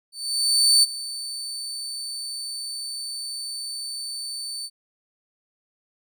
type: tone with ADSR envelope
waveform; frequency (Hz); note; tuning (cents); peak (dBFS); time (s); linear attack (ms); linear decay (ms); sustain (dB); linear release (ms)
30% pulse; 4533; C#8; +38; -10; 0.12-4.7; 710; 24; -17; 51
effects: none